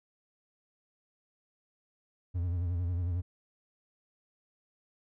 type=tone with vibrato; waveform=triangle; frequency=87.7 Hz; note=F2; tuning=8 cents sharp; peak=-27 dBFS; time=2.34-3.22 s; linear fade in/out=20 ms; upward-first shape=sine; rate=11 Hz; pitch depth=71 cents each way; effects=none